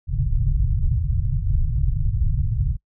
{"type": "low-pass noise", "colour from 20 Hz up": "pink", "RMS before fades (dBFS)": -20, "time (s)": [0.07, 2.77], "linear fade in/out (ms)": 50, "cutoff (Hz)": 150, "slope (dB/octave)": 96, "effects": ["noise-tail reverb RT60 0.1 s tail -24 dB re dry"]}